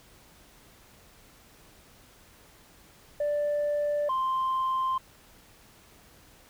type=tone pair in turn; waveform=sine; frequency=587.3 / 1046.4 Hz; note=D5 / C6; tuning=0 / 0 cents; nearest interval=minor seventh; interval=1000 cents; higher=second; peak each=-23 dBFS; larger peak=neither; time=3.2-4.09 / 4.09-4.98 s; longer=neither; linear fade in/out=5 ms; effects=tanh soft clip ceiling -23 dBFS + pink hiss -56 dBFS RMS until 6.49 s